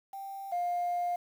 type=tone pair in turn; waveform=sine; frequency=784 / 705.1 Hz; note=G5 / F5; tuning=0 / +16 cents; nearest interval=major second; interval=184 cents; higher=first; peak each=-38 / -27 dBFS; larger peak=second; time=0.13-0.52 / 0.52-1.16 s; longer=second; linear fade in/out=5 ms; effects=tanh soft clip ceiling -26 dBFS + 9-bit